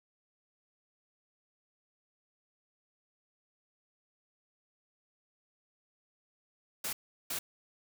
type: noise bursts at uneven times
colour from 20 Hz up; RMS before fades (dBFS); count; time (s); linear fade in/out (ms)
white; -36; 2; 6.84-6.93 / 7.3-7.39; 5
effects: none